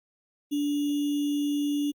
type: tone with sample-and-hold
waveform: sine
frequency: 290 Hz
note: D4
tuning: 22 cents flat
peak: -24 dBFS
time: 0.51-1.92 s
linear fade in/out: 20 ms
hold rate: 3150 Hz
effects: Opus 32 kbps